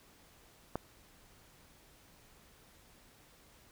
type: click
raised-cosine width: 1 ms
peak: -20 dBFS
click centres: 0.756 s
effects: pink hiss -62 dBFS RMS until 3.71 s